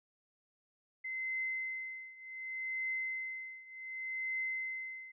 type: tone with tremolo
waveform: sine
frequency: 2060 Hz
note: C7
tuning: 28 cents flat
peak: -33 dBFS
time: 1.04-5.12 s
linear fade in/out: 10 ms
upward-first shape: triangle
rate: 0.67 Hz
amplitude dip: 90%
effects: none